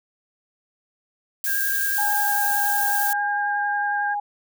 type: noise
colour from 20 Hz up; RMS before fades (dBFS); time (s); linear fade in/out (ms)
violet; -25; 1.44-3.13; 2
type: tone with vibrato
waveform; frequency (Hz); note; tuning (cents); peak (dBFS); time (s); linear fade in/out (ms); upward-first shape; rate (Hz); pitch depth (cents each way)
sine; 1607; G6; +43; -24; 1.46-4.15; 20; sine; 11; 18
type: tone with pitch glide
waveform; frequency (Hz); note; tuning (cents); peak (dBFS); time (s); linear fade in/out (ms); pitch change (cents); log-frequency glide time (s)
sine; 830.6 to 823; G#5 to G#5; 0 to -16; -23; 1.98-4.2; 5; -16; 2.17-2.32
effects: none